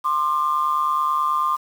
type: tone pair together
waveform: sine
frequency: 1051 / 1200.2 Hz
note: C6 / D6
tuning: +7 / +37 cents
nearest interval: major second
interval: 230 cents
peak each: -20 dBFS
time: 0.04-1.57 s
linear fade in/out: 20 ms
effects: tanh soft clip ceiling -11 dBFS + 7-bit